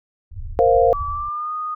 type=low-pass noise; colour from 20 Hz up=pink; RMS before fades=-31 dBFS; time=0.31-1.29 s; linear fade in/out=5 ms; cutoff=110 Hz; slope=96 dB/octave
type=chord; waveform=sine; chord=Bb suspended second; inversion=none; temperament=equal; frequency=466.2 / 523.3 / 698.5 Hz; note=Bb4 / C5 / F5; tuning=0 / 0 / 0 cents; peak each=-16 dBFS; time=0.59-0.93 s; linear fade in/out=0 ms
type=tone with pitch glide; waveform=sine; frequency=1153 to 1235.8 Hz; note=D6 to D#6; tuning=-32 to -12 cents; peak=-23 dBFS; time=0.93-1.75 s; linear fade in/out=10 ms; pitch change=+120 cents; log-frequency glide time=1.08-1.53 s
effects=none